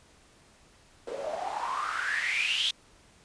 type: noise with band-pass filter sweep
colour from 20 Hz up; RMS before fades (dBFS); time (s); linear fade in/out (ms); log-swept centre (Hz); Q
white; -31; 1.07-2.71; 5; 470 to 3500; 9.8
effects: pink hiss -59 dBFS RMS until 3.24 s + resampled to 22050 Hz